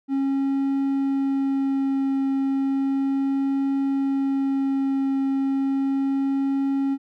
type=tone with vibrato; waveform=triangle; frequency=272.4 Hz; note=C#4; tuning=30 cents flat; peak=-18 dBFS; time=0.08-6.98 s; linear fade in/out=50 ms; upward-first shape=triangle; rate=0.34 Hz; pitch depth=10 cents each way; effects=none